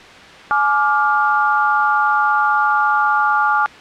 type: chord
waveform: sine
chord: D diminished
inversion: second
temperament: just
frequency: 845.8 / 1174.7 / 1409.6 Hz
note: Ab5 / D6 / F6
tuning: +31 / 0 / +16 cents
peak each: -17 dBFS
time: 0.51-3.66 s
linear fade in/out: 0 ms
effects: white hiss -38 dBFS RMS until 3.8 s + low-pass 3000 Hz 12 dB/octave